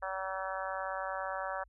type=harmonic tone; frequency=190.4 Hz; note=F#3; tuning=50 cents sharp; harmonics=3 / 4 / 5 / 6 / 7 / 8 / 9; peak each=-40 / -41 / -42 / -43 / -43 / -44 / -45 dBFS; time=0.02-1.64 s; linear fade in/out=10 ms; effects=added 50 Hz sine -60 dBFS peak until 1.68 s